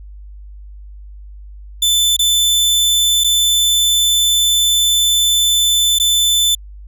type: tone with dropouts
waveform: sawtooth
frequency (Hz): 3520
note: A7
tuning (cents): 0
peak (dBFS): -8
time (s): 1.82-6.55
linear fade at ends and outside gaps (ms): 5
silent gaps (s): 2.166-2.191 / 3.238-3.243 / 5.987-5.998
effects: added 50 Hz sine -32 dBFS peak until 6.87 s